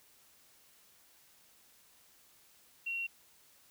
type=tone; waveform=sine; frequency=2739 Hz; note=F7; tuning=34 cents flat; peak=-34 dBFS; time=2.86-3.07 s; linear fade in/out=10 ms; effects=white hiss -64 dBFS RMS until 3.7 s